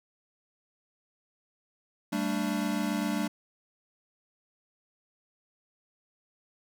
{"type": "chord", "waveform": "square", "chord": "G suspended second", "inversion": "none", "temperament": "equal with one note detuned", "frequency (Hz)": [196, 223.6, 293.7], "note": ["G3", "A3", "D4"], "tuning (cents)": [0, 28, 0], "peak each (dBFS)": -33, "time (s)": [2.12, 3.28], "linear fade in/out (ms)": 10, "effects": []}